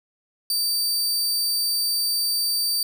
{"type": "tone", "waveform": "sawtooth", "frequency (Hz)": 4636, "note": "D8", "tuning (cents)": -23, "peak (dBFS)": -18, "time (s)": [0.5, 2.83], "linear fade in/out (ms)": 2, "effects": []}